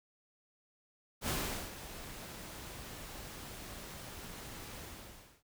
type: noise with ADSR envelope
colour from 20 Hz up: pink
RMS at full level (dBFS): -34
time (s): 1.21-5.43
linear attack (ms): 73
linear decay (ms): 420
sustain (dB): -13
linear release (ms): 630
effects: none